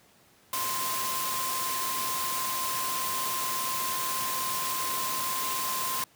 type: tone in noise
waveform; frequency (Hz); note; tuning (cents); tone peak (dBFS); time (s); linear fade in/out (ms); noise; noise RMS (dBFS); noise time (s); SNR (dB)
sine; 1045; C6; -2; -32; 0.53-6.04; 2; white; -32; 0.53-6.04; -3
effects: pink hiss -60 dBFS RMS until 6.15 s + high-pass 100 Hz 12 dB/octave